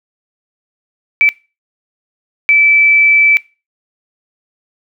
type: tone bursts at uneven times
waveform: sine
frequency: 2315 Hz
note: D7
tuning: 25 cents flat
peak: -5 dBFS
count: 2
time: 1.21-1.29 / 2.49-3.37 s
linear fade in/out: 0 ms
effects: noise-tail reverb RT60 0.3 s tail -22 dB re dry